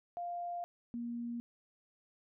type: tone pair in turn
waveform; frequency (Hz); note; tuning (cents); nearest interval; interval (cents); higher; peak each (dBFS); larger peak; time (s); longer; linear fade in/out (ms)
sine; 698.5 / 236.8; F5 / A#3; 0 / +27; octave + perfect fifth; 1873; first; -37 / -37; neither; 0.17-0.64 / 0.94-1.4; first; 0
effects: none